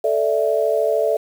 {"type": "chord", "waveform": "sine", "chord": "A suspended fourth", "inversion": "none", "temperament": "just", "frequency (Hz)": [440, 586.7, 660], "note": ["A4", "D5", "E5"], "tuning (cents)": [0, -2, 2], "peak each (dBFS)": [-20, -20, -20], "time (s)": [0.04, 1.17], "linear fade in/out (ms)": 5, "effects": ["7-bit"]}